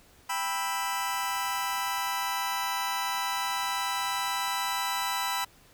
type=chord; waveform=sawtooth; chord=E minor; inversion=first; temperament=just; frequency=791.1 / 988.9 / 1318.5 Hz; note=G5 / B5 / E6; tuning=+16 / +2 / 0 cents; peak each=-31 / -27 / -31 dBFS; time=0.29-5.45 s; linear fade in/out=10 ms; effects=pink hiss -58 dBFS RMS until 5.73 s